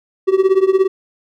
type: tone with tremolo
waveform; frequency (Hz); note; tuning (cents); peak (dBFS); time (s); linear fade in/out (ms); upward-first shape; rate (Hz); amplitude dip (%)
triangle; 382; G4; -45; -4; 0.27-0.88; 20; triangle; 17; 95
effects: none